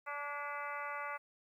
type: harmonic tone with a mistuned harmonic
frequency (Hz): 289.2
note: D4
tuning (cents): -27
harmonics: 2 / 3 / 4 / 5 / 6 / 7 / 8 / 9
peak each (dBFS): -48 / -46 / -43 / -45 / -55 / -46 / -53 / -55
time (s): 0.06-1.18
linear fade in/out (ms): 20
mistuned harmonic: 6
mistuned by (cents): -51
effects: 12-bit